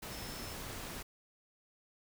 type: tone in noise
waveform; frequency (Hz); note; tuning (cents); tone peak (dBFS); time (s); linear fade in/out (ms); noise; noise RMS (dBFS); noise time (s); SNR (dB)
sine; 5274; E8; 0; -51; 0.11-0.54; 10; pink; -44; 0.02-1.03; -10
effects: none